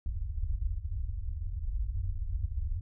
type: low-pass noise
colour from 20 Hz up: pink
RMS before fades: -33 dBFS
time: 0.06-2.81 s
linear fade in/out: 2 ms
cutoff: 100 Hz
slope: 96 dB/octave
effects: none